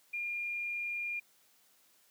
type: tone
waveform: sine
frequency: 2410 Hz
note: D7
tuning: 44 cents sharp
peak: -34 dBFS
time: 0.13-1.2 s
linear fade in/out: 10 ms
effects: white hiss -67 dBFS RMS until 2.1 s + high-pass 150 Hz 12 dB/octave